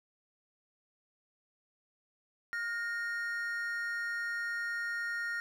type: tone pair together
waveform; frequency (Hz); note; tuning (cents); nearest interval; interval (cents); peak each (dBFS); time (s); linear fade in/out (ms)
triangle; 1422.2 / 1852; F6 / A#6; +31 / -12; perfect fourth; 457; -35 / -34; 2.53-5.4; 0
effects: none